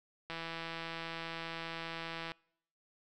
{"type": "click train", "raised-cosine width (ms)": 0.3, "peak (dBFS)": -25, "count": 334, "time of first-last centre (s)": [0.3, 2.318], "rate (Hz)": 165, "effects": ["noise-tail reverb RT60 0.7 s tail -26 dB re dry"]}